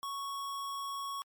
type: tone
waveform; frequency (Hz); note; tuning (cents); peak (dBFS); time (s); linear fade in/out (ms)
square; 1109; C#6; 0; -37; 0.03-1.22; 0
effects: MP3 96 kbps